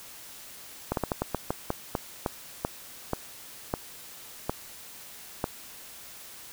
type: slowing click train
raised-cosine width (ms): 1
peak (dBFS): -12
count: 15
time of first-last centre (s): 0.92-5.441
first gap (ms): 52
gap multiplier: 1.25
effects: white hiss -46 dBFS RMS until 6.52 s